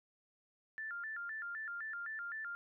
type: tone with vibrato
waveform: sine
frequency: 1570 Hz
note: G6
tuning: 2 cents sharp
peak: -40 dBFS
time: 0.78-2.55 s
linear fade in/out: 0 ms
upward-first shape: square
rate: 3.9 Hz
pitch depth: 200 cents each way
effects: none